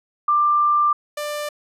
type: tone pair in turn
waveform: sine / sawtooth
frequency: 1186 / 593 Hz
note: D6 / D5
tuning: +17 / +17 cents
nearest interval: octave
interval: 1200 cents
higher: first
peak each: -14 / -21 dBFS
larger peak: first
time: 0.28-0.93 / 1.17-1.49 s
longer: first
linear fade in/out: 5 ms
effects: resampled to 32000 Hz